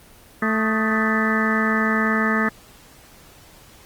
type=harmonic tone with a mistuned harmonic; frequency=220 Hz; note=A3; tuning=in tune; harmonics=1 / 2 / 3 / 4 / 5 / 6 / 7 / 8 / 9; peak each=-21 / -28 / -31 / -33 / -32 / -25 / -31 / -23 / -29 dBFS; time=0.42-2.49 s; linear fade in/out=5 ms; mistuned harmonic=6; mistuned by=-88 cents; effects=pink hiss -48 dBFS RMS until 3.85 s + Opus 24 kbps